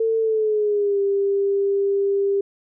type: tone with pitch glide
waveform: sine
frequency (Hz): 448.8 to 397.5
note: A4 to G4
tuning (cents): +34 to +24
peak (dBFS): -17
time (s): 0-2.41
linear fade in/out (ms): 5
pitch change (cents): -210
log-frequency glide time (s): 0.18-1
effects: none